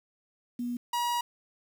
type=tone pair in turn; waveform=sine / 45% pulse; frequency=242.3 / 958.9 Hz; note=B3 / A#5; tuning=-33 / +49 cents; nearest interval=2 octaves; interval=2382 cents; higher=second; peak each=-30 / -27 dBFS; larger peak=second; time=0.59-0.77 / 0.93-1.21 s; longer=second; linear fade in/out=5 ms; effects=9-bit